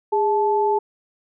sine tone pair together, 410.6 / 870 Hz, G#4 / A5, -20 / -20 cents, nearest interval octave + minor second, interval 1300 cents, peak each -19 dBFS, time 0.12-0.79 s, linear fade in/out 10 ms, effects none

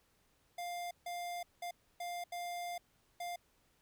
square tone bursts at uneven times, 701 Hz, F5, 6 cents sharp, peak -40 dBFS, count 6, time 0.58-0.91 / 1.06-1.43 / 1.62-1.71 / 2-2.24 / 2.32-2.78 / 3.2-3.36 s, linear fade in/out 5 ms, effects pink hiss -73 dBFS RMS until 3.81 s

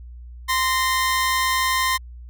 sawtooth tone pair together, 1039 / 1846 Hz, C6 / A#6, -12 / -17 cents, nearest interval minor seventh, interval 995 cents, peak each -16 / -21 dBFS, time 0.48-1.98 s, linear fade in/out 20 ms, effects added 60 Hz sine -36 dBFS peak until 2.29 s

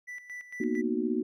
triangle tone with tremolo, 1975.5 Hz, B6, in tune, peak -36 dBFS, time 0.07-0.82 s, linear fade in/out 20 ms, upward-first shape square, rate 4.4 Hz, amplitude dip 70%
sine chord, B major seventh, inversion third, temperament just, 231.5 / 246.9 / 308.7 / 370.4 Hz, A#3 / B3 / D#4 / F#4, -12 / 0 / -14 / +2 cents, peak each -32 dBFS, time 0.6-1.23 s, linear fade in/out 5 ms
effects none

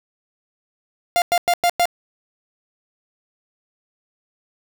45% pulse tone bursts, 699 Hz, F5, 1 cent sharp, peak -14 dBFS, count 5, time 1.16-1.855 s, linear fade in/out 0 ms, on 59 ms, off 100 ms, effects none

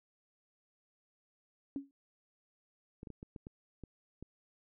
sine tone with exponential decay, 277.2 Hz, C#4, in tune, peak -32 dBFS, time 1.76-1.91 s, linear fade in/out 1 ms, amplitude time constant 31 ms
clicks, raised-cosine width 3 ms, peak -33 dBFS, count 8, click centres 3.031 / 3.072 / 3.103 / 3.229 / 3.362 / 3.469 / 3.837 / 4.226 s
effects none

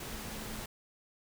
sine tone in noise, 216.2 Hz, A3, 30 cents flat, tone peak -47 dBFS, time 0.1-0.61 s, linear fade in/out 5 ms, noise pink, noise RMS -42 dBFS, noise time 0-0.66 s, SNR -8 dB, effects none

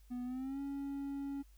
triangle tone with pitch glide, 246.9 to 278.7 Hz, B3 to C#4, 0 to +9 cents, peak -36 dBFS, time 0.1-1.43 s, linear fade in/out 20 ms, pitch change +209 cents, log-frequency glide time 0.24-0.6 s, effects added 50 Hz sine -58 dBFS peak until 1.57 s + white hiss -72 dBFS RMS until 1.57 s

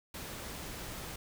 pink noise, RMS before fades -43 dBFS, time 0.14-1.16 s, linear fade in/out 5 ms, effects none

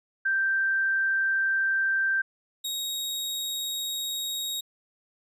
sine / sawtooth tone pair in turn, 1568 / 3773 Hz, G6 / A#7, 0 / +20 cents, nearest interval octave + minor third, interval 1520 cents, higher second, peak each -22 / -26 dBFS, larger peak first, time 0.25-2.22 / 2.64-4.61 s, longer neither, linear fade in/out 10 ms, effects resampled to 32000 Hz

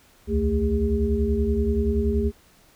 sine tone cluster, 66.8 / 77.3 / 221.5 / 406 Hz, C2 / D#2 / A3 / G#4, +36 / -11 / +12 / -39 cents, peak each -25 dBFS, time 0.27-2.32 s, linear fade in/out 50 ms, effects pink hiss -56 dBFS RMS until 2.75 s

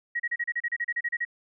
sine tone bursts, 1900 Hz, A#6, 33 cents sharp, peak -25 dBFS, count 14, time 0.15-1.251 s, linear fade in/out 10 ms, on 48 ms, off 33 ms, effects none

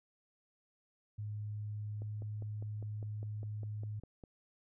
sine tone with pitch glide, 105.2 to 105.81 Hz, G#2 to G#2, +23 to +33 cents, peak -38 dBFS, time 1.18-4 s, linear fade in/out 10 ms, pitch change +10 cents, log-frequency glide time 1.98-2.06 s
click train, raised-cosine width 2 ms, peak -37 dBFS, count 12, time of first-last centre 2.02-4.238 s, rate 4.96 Hz
effects none

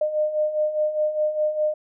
sine beating tone pair, 606 / 610.9 Hz, D#5 / D#5, -46 / -32 cents, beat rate 4.9 Hz, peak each -27 / -21 dBFS, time 0.01-1.74 s, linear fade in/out 5 ms, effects none

